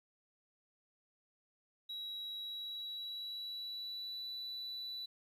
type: tone with pitch glide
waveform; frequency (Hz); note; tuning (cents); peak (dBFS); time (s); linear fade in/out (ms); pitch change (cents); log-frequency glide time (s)
sine; 3874 to 3965; B7 to B7; -34 to +6; -39; 1.89-5.06; 10; +40; 2.37-4.27
effects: tanh soft clip ceiling -39 dBFS + 12-bit